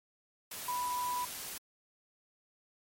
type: tone in noise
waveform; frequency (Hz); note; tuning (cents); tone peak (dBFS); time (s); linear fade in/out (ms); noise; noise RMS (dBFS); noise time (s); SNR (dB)
sine; 987.8; B5; 0; -32; 0.68-1.25; 5; white; -42; 0.51-1.58; +7
effects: MP3 64 kbps